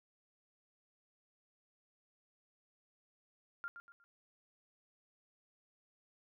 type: tone with echo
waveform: sine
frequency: 1396.9 Hz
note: F6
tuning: in tune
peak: -39 dBFS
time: 3.64-3.68 s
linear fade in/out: 0 ms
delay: 120 ms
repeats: 3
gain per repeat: -9 dB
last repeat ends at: 4.04 s
effects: none